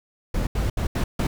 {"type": "noise bursts at uneven times", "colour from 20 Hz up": "brown", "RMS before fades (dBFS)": -23, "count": 5, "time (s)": [[0.34, 0.47], [0.55, 0.7], [0.77, 0.87], [0.95, 1.04], [1.19, 1.27]], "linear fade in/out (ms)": 5, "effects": []}